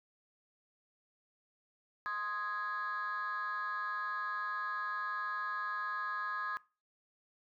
sine chord, Ab major, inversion first, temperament equal with one note detuned, 1046.5 / 1248.1 / 1661.2 Hz, C6 / Eb6 / Ab6, 0 / +5 / 0 cents, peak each -40 / -37 / -37 dBFS, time 2.06-6.57 s, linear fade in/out 0 ms, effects noise-tail reverb RT60 0.3 s tail -21 dB re dry + tanh soft clip ceiling -30 dBFS

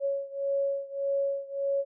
sine beating tone pair, 554.4 / 556.1 Hz, C#5 / C#5, 0 / +5 cents, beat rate 1.7 Hz, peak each -29 / -31 dBFS, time 0-1.85 s, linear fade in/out 50 ms, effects none

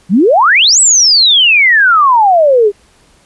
sine exponential two-way sweep, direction up then down, 163.8 to 8050 to 391.5 Hz, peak -4 dBFS, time 0.09-2.72 s, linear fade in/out 50 ms, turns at 0.8 s, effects pink hiss -48 dBFS RMS until 3.25 s + resampled to 24000 Hz

